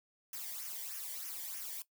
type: noise with flanger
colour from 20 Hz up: blue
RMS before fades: -43 dBFS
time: 0.33-1.82 s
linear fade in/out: 2 ms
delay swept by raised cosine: 0.24 to 0.78 ms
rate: 3.2 Hz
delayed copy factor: -0.65
effects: noise-tail reverb RT60 0.1 s tail -17 dB re dry